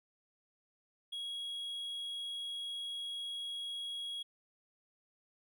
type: tone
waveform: triangle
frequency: 3314 Hz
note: G#7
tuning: 4 cents flat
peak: -37 dBFS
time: 1.12-4.23 s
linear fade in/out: 10 ms
effects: none